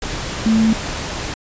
sine tone in noise, 221.6 Hz, A3, 13 cents sharp, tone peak -11 dBFS, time 0.46-0.73 s, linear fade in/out 2 ms, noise pink, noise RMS -25 dBFS, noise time 0.02-1.34 s, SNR +11 dB, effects resampled to 16000 Hz

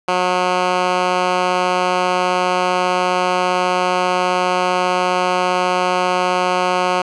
10% pulse tone with band-pass filter, 181.5 Hz, F#3, 33 cents flat, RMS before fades -17 dBFS, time 0.08-7.02 s, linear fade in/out 5 ms, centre 1300 Hz, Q 0.53, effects resampled to 24000 Hz + 8-bit

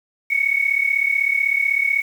sine tone pair together, 2203 / 2239 Hz, C#7 / C#7, -11 / +17 cents, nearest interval unison, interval 28 cents, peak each -19 dBFS, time 0.3-2.02 s, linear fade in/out 10 ms, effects 7-bit

